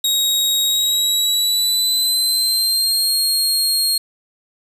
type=tone with pitch glide; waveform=sawtooth; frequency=3786 to 4250 Hz; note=A#7 to C8; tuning=+26 to +26 cents; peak=-12 dBFS; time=0.04-3.98 s; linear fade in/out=5 ms; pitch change=+200 cents; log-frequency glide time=0.66-3.14 s; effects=resampled to 32000 Hz + 7-bit